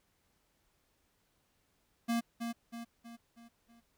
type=tone with echo; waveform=square; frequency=233.1 Hz; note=A#3; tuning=in tune; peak=-30 dBFS; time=2.08-2.21 s; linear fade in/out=20 ms; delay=320 ms; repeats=5; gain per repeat=-6 dB; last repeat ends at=3.81 s; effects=pink hiss -75 dBFS RMS until 3.97 s